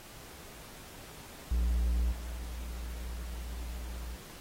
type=tone with level steps; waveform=triangle; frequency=59 Hz; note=A#1; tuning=22 cents sharp; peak=-24 / -35 dBFS; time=1.51-4.16 s; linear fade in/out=5 ms; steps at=2.11 s; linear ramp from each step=20 ms; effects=pink hiss -50 dBFS RMS until 4.4 s + AAC 48 kbps